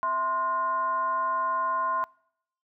sine tone with frequency modulation, 1046.5 Hz, C6, in tune, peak -24 dBFS, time 0.03-2.04 s, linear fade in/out 0 ms, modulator 391 Hz, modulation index 0.55, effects noise-tail reverb RT60 0.7 s tail -25 dB re dry

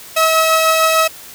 sawtooth tone pair together, 641.7 / 1290 Hz, E5 / E6, -47 / -38 cents, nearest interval octave, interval 1209 cents, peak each -10 dBFS, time 0.16-1.08 s, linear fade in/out 10 ms, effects white hiss -36 dBFS RMS until 1.34 s

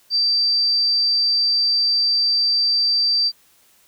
sine tone, 4673 Hz, D8, 9 cents flat, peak -15 dBFS, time 0.1-3.32 s, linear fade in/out 50 ms, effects white hiss -56 dBFS RMS until 3.87 s

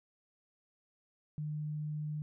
sine tone, 151.2 Hz, D#3, 49 cents flat, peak -35 dBFS, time 1.38-2.22 s, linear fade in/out 0 ms, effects none

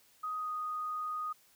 sine tone with pitch glide, 1252 to 1241.2 Hz, D#6 to D#6, +10 to -5 cents, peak -34 dBFS, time 0.23-1.33 s, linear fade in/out 10 ms, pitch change -15 cents, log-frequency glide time 0.37-0.51 s, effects white hiss -65 dBFS RMS until 1.55 s

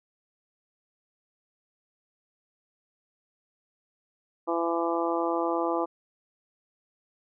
harmonic tone, 168.3 Hz, E3, 36 cents sharp, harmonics 2 / 3 / 4 / 5 / 6 / 7, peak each -29 / -31 / -32 / -33 / -34 / -34 dBFS, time 4.47-5.86 s, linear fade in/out 20 ms, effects none

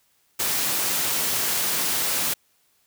white high-pass noise, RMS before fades -24 dBFS, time 0.39-2.34 s, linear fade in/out 10 ms, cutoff 100 Hz, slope 48 dB/octave, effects white hiss -65 dBFS RMS until 2.86 s

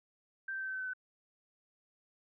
sine tone with pitch steps, 1568 / 1558.1 / 1548.2 / 1538.4 / 1528.7 / 1519 / 1509.3 Hz, G6 / G6 / G6 / G6 / G6 / F#6 / F#6, 0 / -11 / -22 / -33 / -44 / +45 / +34 cents, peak -36 dBFS, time 0.48-0.935 s, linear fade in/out 5 ms, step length 65 ms, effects none

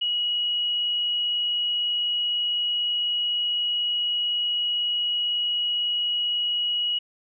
sine tone with frequency modulation, 2909 Hz, F#7, 30 cents flat, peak -22 dBFS, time 0.01-6.99 s, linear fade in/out 10 ms, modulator 25.8 Hz, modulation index 0.22, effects none

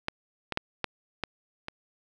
clicks, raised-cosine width 0.3 ms, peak -12 / -15 / -10 / -11 / -13 / -19 dBFS, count 6, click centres 0.084 / 0.523 / 0.574 / 0.843 / 1.237 / 1.684 s, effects none

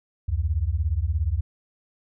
sine beating tone pair, 70 / 87 Hz, C#2 / F2, +18 / -6 cents, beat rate 17 Hz, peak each -24 dBFS, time 0.28-1.41 s, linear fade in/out 10 ms, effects none

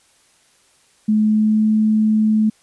sine tone with pitch glide, 214.3 to 216.2 Hz, A3 to A3, -45 to -30 cents, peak -12 dBFS, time 1.08-2.5 s, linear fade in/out 10 ms, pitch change +15 cents, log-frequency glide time 1.21-1.68 s, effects white hiss -56 dBFS RMS until 2.62 s + resampled to 24000 Hz

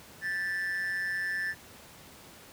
triangle tone with amplitude modulation, 1760 Hz, A6, in tune, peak -25 dBFS, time 0.21-1.55 s, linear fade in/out 50 ms, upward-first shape sine, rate 185 Hz, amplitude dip 65%, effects pink hiss -51 dBFS RMS until 2.52 s + high-pass 80 Hz 12 dB/octave

